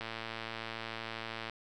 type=click train; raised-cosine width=0.3 ms; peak=-23 dBFS; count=169; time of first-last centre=0.01-1.497 s; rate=113 Hz; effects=none